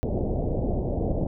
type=low-pass noise; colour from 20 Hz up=pink; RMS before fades=-26 dBFS; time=0.03-1.27 s; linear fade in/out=0 ms; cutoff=700 Hz; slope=48 dB/octave; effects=none